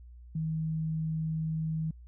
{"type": "tone", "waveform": "sine", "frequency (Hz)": 159.1, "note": "D#3", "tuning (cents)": 39, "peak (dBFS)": -29, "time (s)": [0.35, 1.91], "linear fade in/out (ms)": 5, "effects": ["added 60 Hz sine -47 dBFS peak until 2.07 s"]}